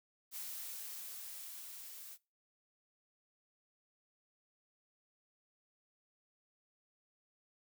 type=noise with level ramp; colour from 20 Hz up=blue; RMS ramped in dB=-44 to -51 dBFS; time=0.31-2.18 s; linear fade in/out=50 ms; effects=noise-tail reverb RT60 0.3 s tail -23 dB re dry